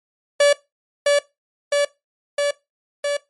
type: tone with echo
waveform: 45% pulse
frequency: 575 Hz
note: D5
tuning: 37 cents flat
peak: -11 dBFS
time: 0.4-0.53 s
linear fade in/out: 5 ms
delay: 660 ms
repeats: 4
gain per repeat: -2 dB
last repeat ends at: 3.17 s
effects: noise-tail reverb RT60 0.2 s tail -19 dB re dry + MP3 48 kbps